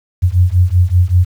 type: beating tone pair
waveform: sine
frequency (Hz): 87.3 / 92.5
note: F2 / F#2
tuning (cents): 0 / 0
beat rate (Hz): 5.2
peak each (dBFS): -11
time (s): 0.22-1.25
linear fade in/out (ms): 20
effects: 7-bit